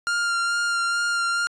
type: tone with vibrato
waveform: 45% pulse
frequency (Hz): 1396.9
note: F6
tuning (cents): 0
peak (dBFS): -21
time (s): 0.07-1.47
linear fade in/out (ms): 0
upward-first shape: sine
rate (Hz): 2.3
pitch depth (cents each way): 15
effects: resampled to 22050 Hz